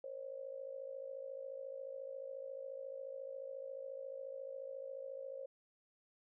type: tone with amplitude modulation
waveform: sine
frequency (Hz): 538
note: C5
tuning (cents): +48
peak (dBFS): -40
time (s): 0.04-5.46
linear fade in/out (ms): 2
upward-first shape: sine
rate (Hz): 54.2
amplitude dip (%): 80
effects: none